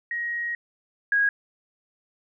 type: tone pair in turn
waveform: sine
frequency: 1888 / 1645.5 Hz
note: A#6 / G#6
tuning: +22 / -16 cents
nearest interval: major second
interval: 238 cents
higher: first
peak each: -26 / -18 dBFS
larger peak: second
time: 0.11-0.55 / 1.12-1.29 s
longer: first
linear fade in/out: 2 ms
effects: none